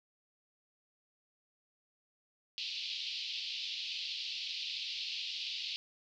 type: band-pass noise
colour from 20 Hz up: white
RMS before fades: -40 dBFS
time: 2.58-5.76 s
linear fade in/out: 0 ms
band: 2600 to 4700 Hz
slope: 48 dB/octave
effects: none